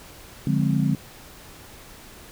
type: chord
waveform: sine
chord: D half-diminished seventh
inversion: none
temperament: equal with one note detuned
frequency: 146.83 / 177.46 / 207.7 / 261.6 Hz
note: D3 / F3 / Ab3 / C4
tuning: 0 / +28 / 0 / 0 cents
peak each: -22 / -25 / -25 / -26 dBFS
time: 0.47-0.95 s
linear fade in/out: 2 ms
effects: pink hiss -45 dBFS RMS until 2.31 s